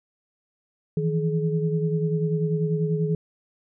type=tone cluster; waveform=sine; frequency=159 / 169.2 / 422.8 Hz; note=D#3 / E3 / G#4; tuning=+38 / +45 / +31 cents; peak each=-23 / -29 / -27 dBFS; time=0.97-3.15 s; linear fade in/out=2 ms; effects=none